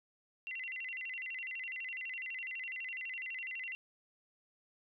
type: tone with vibrato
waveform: sine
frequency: 2358 Hz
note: D7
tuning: 6 cents sharp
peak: -39 dBFS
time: 0.47-3.75 s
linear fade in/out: 0 ms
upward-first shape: square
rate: 12 Hz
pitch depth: 260 cents each way
effects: none